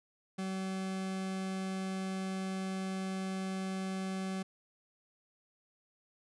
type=tone; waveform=40% pulse; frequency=190 Hz; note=F#3; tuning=46 cents sharp; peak=-34 dBFS; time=0.38-4.43 s; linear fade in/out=10 ms; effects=resampled to 24000 Hz